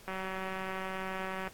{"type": "click train", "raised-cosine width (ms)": 0.5, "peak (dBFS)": -23, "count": 265, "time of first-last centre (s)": [0.08, 1.477], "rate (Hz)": 189, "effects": ["pink hiss -55 dBFS RMS until 1.53 s", "AAC 64 kbps"]}